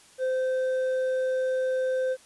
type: tone with hard clipping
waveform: sine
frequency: 517 Hz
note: C5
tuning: 21 cents flat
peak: -25 dBFS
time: 0.18-2.17 s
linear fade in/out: 50 ms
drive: 4 dB
effects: white hiss -55 dBFS RMS until 2.25 s + resampled to 24000 Hz